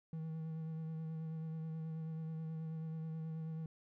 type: tone with vibrato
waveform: triangle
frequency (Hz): 160.1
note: D#3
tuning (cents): +50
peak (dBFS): -38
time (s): 0.13-3.66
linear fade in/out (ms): 2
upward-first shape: sine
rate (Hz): 9.3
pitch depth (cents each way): 20
effects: none